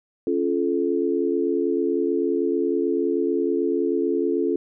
sine chord, Db augmented, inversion none, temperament just, 277.2 / 346.5 / 433.1 Hz, Db4 / F4 / A4, 0 / -14 / -27 cents, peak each -25 / -23 / -24 dBFS, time 0.27-4.56 s, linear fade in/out 2 ms, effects none

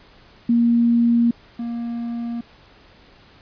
sine / triangle tone pair in turn, 235.1 / 235.1 Hz, A#3 / A#3, +15 / +15 cents, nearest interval unison, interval 0 cents, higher neither, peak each -13 / -22 dBFS, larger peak first, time 0.49-1.31 / 1.59-2.41 s, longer neither, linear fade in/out 5 ms, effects pink hiss -50 dBFS RMS until 3.41 s + resampled to 11025 Hz

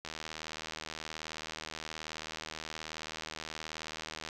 click train, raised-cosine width 0.2 ms, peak -22 dBFS, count 335, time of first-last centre 0.05-4.289 s, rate 78.8 Hz, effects none

